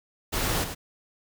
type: noise with echo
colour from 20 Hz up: pink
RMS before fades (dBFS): -27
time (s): 0.32-0.65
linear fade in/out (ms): 20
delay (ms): 100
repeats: 1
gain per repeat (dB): -8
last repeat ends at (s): 0.75
effects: none